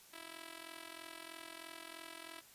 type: tone with amplitude modulation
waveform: 5% pulse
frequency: 329.6 Hz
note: E4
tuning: in tune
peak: -34 dBFS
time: 0.13-2.41 s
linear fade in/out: 10 ms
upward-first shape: sine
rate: 43.1 Hz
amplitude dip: 85%
effects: white hiss -61 dBFS RMS until 2.54 s + resampled to 32000 Hz